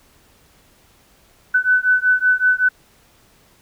sine beating tone pair, 1500 / 1505.3 Hz, F#6 / F#6, +23 / +29 cents, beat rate 5.3 Hz, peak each -16 dBFS, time 1.54-2.69 s, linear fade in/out 10 ms, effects pink hiss -54 dBFS RMS until 3.61 s

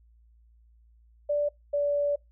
sine tone pair in turn, 585 / 577.6 Hz, D5 / D5, -7 / -29 cents, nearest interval unison, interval 22 cents, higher first, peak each -23 dBFS, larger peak neither, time 1.29-1.49 / 1.73-2.16 s, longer second, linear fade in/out 10 ms, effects noise-tail reverb RT60 0.2 s tail -25 dB re dry + added 57 Hz sine -56 dBFS peak until 2.31 s

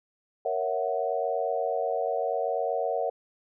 sine chord, F# dominant seventh, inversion first, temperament equal, 466.2 / 554.4 / 659.3 / 740 Hz, A#4 / C#5 / E5 / F#5, 0 / 0 / 0 / 0 cents, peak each -31 dBFS, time 0.45-3.1 s, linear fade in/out 5 ms, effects none

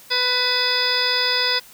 harmonic tone with a mistuned harmonic, 497.1 Hz, B4, 11 cents sharp, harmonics 1 / 2 / 3 / 4 / 5 / 7 / 8 / 9 / 10, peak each -29 / -29 / -27 / -27 / -29 / -25 / -31 / -30 / -21 dBFS, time 0.1-1.6 s, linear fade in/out 20 ms, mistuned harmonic 5, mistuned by +44 cents, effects white hiss -46 dBFS RMS until 1.73 s

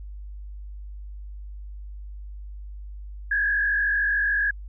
sine tone with frequency modulation, 1661.2 Hz, G#6, in tune, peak -20 dBFS, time 3.31-4.51 s, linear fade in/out 5 ms, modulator 46.4 Hz, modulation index 1.2, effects added 50 Hz sine -35 dBFS peak until 4.68 s

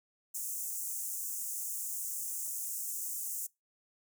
pink high-pass noise, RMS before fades -38 dBFS, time 0.34-3.47 s, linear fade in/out 10 ms, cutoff 6600 Hz, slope 48 dB/octave, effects noise-tail reverb RT60 0.2 s tail -23 dB re dry

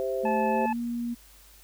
sine chord, C major, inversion second, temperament equal, 392 / 523.3 / 659.3 Hz, G4 / C5 / E5, 0 / 0 / 0 cents, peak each -31 / -29 / -34 dBFS, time 0-0.66 s, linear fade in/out 0 ms
sine tone with pitch glide, 220 to 237.2 Hz, A3 to A#3, 0 to +30 cents, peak -28 dBFS, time 0.23-1.15 s, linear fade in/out 20 ms, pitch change +130 cents, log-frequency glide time 0.49-0.79 s
harmonic tone, 867 Hz, A5, 26 cents flat, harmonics 1 / 2 / 3, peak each -26 / -40 / -39 dBFS, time 0.25-0.73 s, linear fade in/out 5 ms
effects added 50 Hz sine -55 dBFS peak until 1.63 s + white hiss -55 dBFS RMS until 1.63 s

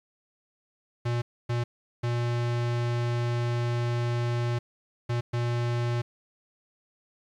square tone bursts at uneven times, 119.6 Hz, A#2, 45 cents sharp, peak -26 dBFS, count 5, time 1.05-1.22 / 1.49-1.64 / 2.03-4.59 / 5.09-5.21 / 5.33-6.02 s, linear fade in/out 10 ms, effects low-pass 5000 Hz 12 dB/octave + 10-bit

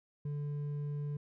sine tone with hard clipping, 145.8 Hz, D3, 12 cents flat, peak -36 dBFS, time 0.25-1.17 s, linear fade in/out 5 ms, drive 4 dB, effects none

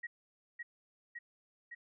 sine tone with echo, 1900 Hz, A#6, 33 cents sharp, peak -38 dBFS, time 0.03-0.07 s, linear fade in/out 10 ms, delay 560 ms, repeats 3, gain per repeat -2 dB, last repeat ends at 1.75 s, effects none

